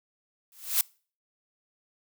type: noise with exponential growth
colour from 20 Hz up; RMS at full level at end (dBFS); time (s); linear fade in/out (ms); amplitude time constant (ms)
blue; -20; 0.52-0.81; 1; 63
effects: noise-tail reverb RT60 0.4 s tail -25 dB re dry